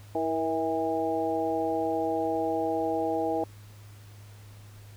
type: harmonic tone with a mistuned harmonic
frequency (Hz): 162.3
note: E3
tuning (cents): -27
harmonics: 2 / 3 / 4 / 5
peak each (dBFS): -31 / -31 / -31 / -31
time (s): 0.15-3.44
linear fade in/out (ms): 2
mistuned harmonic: 3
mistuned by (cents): -36
effects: added 103 Hz sine -46 dBFS peak until 4.96 s + pink hiss -56 dBFS RMS until 4.96 s